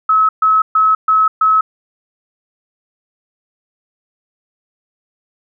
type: tone bursts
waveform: sine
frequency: 1289 Hz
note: E6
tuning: 39 cents flat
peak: -8 dBFS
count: 5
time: 0.09-1.61 s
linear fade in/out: 5 ms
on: 200 ms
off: 130 ms
effects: none